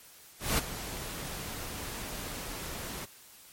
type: noise with ADSR envelope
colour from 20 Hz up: pink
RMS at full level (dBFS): -26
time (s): 0.39-3.06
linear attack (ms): 190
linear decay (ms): 22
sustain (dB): -13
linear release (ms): 20
effects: white hiss -54 dBFS RMS until 3.52 s + MP3 64 kbps